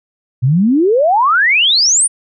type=exponential sweep; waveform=sine; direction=up; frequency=117.7 to 9730 Hz; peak=-8 dBFS; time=0.42-2.08 s; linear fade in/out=20 ms; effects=none

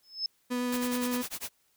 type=tone with exponential growth; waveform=sine; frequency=5220 Hz; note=E8; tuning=18 cents flat; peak=-25 dBFS; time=0.03-0.26 s; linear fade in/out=2 ms; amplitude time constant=50 ms
type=tone with vibrato; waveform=35% pulse; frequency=246.9 Hz; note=B3; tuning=in tune; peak=-27 dBFS; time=0.5-1.23 s; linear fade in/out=20 ms; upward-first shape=sine; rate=8.9 Hz; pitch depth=8 cents each way
type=noise with tremolo; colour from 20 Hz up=white; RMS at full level=-35 dBFS; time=0.72-1.5 s; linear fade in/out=5 ms; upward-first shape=sine; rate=10 Hz; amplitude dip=100%
effects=white hiss -70 dBFS RMS until 1.76 s

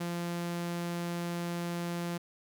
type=tone; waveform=sawtooth; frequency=172.5 Hz; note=F3; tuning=21 cents flat; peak=-29 dBFS; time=0-2.18 s; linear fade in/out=10 ms; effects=none

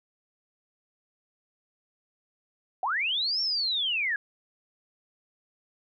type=linear two-way sweep; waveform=sine; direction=up then down; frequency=685 to 5510 to 1615 Hz; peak=-25 dBFS; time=2.83-4.16 s; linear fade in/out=2 ms; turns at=3.41 s; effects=none

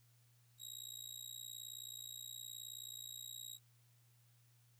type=tone with amplitude modulation; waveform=20% pulse; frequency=3821 Hz; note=A#7; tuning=42 cents sharp; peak=-38 dBFS; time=0.58-3.59 s; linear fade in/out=50 ms; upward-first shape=sine; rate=59 Hz; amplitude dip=100%; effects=added 119 Hz sine -68 dBFS peak until 4.79 s + white hiss -75 dBFS RMS until 4.79 s

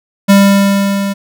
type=tone with level ramp; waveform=square; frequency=198.4 Hz; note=G3; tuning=21 cents sharp; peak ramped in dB=-3 to -15 dBFS; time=0.28-1.14 s; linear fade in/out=20 ms; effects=none

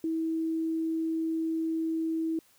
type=tone; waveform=sine; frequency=323.7 Hz; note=E4; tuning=31 cents flat; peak=-27 dBFS; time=0.04-2.39 s; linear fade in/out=2 ms; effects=white hiss -63 dBFS RMS until 2.58 s

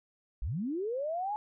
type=linear sweep; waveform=sine; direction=up; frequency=40.13 to 862 Hz; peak=-31 dBFS; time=0.42-1.36 s; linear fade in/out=0 ms; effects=none

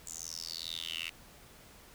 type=tone with high-pass filter sweep; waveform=10% pulse; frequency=82.41 Hz; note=E2; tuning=in tune; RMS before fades=-41 dBFS; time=0.06-1.1 s; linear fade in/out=10 ms; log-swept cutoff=7400 to 2500 Hz; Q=7.7; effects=pink hiss -56 dBFS RMS until 1.94 s

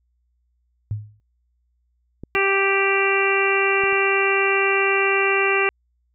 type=tone with exponential decay; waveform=sine; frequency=105.6 Hz; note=G#2; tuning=29 cents sharp; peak=-19 dBFS; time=0.91-1.2 s; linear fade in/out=0 ms; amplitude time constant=63 ms
type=clicks; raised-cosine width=3 ms; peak=-21 / -31 / -25 / -31 dBFS; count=4; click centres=2.236 / 2.36 / 3.837 / 3.927 s
type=harmonic tone; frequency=392 Hz; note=G4; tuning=in tune; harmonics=1 / 2 / 3 / 4 / 5 / 6 / 7; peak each=-21 / -28 / -25 / -27 / -25 / -23 / -24 dBFS; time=2.35-5.69 s; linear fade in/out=0 ms
effects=added 60 Hz sine -64 dBFS peak until 6.14 s

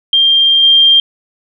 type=tone with level steps; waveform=sine; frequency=3189 Hz; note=G7; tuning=29 cents sharp; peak=-6 / -4 dBFS; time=0.13-1 s; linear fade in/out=2 ms; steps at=0.63 s; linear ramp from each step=2 ms; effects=none

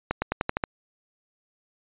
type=accelerating click train; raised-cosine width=0.5 ms; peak=-9 dBFS; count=7; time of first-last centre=0.11-0.638 s; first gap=110 ms; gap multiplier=0.91; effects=resampled to 8000 Hz

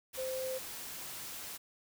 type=tone in noise; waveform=sine; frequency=520 Hz; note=C5; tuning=11 cents flat; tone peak=-35 dBFS; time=0.17-0.59 s; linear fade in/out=20 ms; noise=white; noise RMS=-44 dBFS; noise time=0.13-1.58 s; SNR=+6 dB; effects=none

